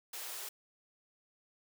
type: high-pass noise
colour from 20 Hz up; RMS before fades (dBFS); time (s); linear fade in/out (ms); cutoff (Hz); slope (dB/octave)
white; -43; 0.13-0.49; 5; 340; 96
effects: none